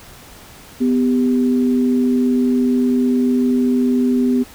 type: tone pair together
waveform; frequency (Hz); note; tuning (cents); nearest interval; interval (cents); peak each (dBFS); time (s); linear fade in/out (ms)
sine; 249.7 / 396.6; B3 / G4; +19 / +20; minor sixth; 801; -13 / -22; 0.8-4.44; 20
effects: pink hiss -41 dBFS RMS until 4.54 s